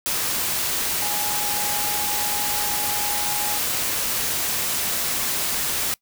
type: tone in noise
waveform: sine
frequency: 830.6 Hz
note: G#5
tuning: in tune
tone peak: -30 dBFS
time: 1.02-3.58 s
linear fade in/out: 0 ms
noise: white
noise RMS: -24 dBFS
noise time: 0.06-5.94 s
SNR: -9 dB
effects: noise-tail reverb RT60 0.1 s tail -23 dB re dry